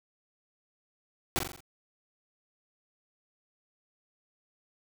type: noise with echo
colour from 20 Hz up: pink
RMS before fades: -28 dBFS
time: 1.36-1.39 s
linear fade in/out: 0 ms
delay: 43 ms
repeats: 5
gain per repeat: -5 dB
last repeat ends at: 1.605 s
effects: none